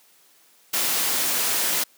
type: noise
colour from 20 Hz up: white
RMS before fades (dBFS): -23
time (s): 0.73-1.84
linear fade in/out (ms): 10
effects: white hiss -57 dBFS RMS until 1.97 s + high-pass 200 Hz 12 dB/octave